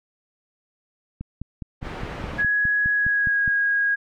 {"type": "click train", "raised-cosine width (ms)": 5, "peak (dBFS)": -19, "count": 12, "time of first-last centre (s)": [1.21, 3.478], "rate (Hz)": 4.85}
{"type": "low-pass noise", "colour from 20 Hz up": "pink", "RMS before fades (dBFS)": -33, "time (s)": [1.81, 2.45], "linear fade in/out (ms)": 50, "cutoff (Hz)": 2200, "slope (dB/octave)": 12}
{"type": "tone with pitch glide", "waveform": "sine", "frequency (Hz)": [1672, 1641.4], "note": ["G#6", "G#6"], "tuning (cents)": [11, -21], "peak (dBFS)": -18, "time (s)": [2.38, 3.96], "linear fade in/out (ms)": 20, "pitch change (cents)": -32, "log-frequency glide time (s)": [2.91, 3.45]}
{"effects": []}